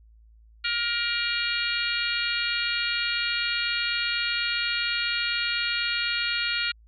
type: harmonic tone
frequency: 472.1 Hz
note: A#4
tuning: 22 cents sharp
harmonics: 3 / 4 / 5 / 6 / 7 / 8 / 9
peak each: -30 / -34 / -31 / -31 / -36 / -36 / -32 dBFS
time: 0.64-6.72 s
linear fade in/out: 10 ms
effects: added 55 Hz sine -51 dBFS peak until 6.87 s